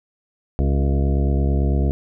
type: harmonic tone with a mistuned harmonic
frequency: 69 Hz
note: C#2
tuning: 7 cents flat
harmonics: 1 / 2 / 3 / 4 / 5 / 6 / 7 / 9 / 10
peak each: -17 / -23 / -27 / -29 / -31 / -33 / -34 / -36 / -37 dBFS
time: 0.59-1.91 s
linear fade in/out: 0 ms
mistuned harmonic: 5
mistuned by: +34 cents
effects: none